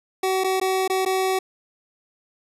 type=tone with dropouts; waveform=25% pulse; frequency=378 Hz; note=F#4; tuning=37 cents sharp; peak=-16 dBFS; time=0.23-1.39 s; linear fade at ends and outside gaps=5 ms; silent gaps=0.438-0.443 / 0.6-0.613 / 0.878-0.898 / 1.051-1.06 s; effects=resampled to 32000 Hz